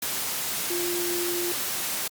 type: tone in noise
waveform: sine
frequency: 349.9 Hz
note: F4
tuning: 3 cents sharp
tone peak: -28 dBFS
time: 0.7-1.52 s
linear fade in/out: 5 ms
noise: white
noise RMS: -29 dBFS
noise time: 0.02-2.08 s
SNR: -2 dB
effects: high-pass 100 Hz 12 dB/octave + Opus 48 kbps